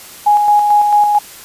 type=tone with tremolo; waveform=sine; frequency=830.6 Hz; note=G#5; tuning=in tune; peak=-6 dBFS; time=0.26-1.19 s; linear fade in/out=10 ms; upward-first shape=square; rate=4.5 Hz; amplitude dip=35%; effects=white hiss -35 dBFS RMS until 1.44 s + resampled to 32000 Hz